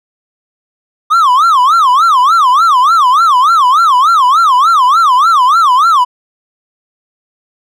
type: tone with vibrato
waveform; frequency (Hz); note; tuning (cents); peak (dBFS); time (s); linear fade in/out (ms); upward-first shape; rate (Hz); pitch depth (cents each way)
triangle; 1163; D6; -17; -3; 1.1-6.05; 20; sine; 3.4; 290
effects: none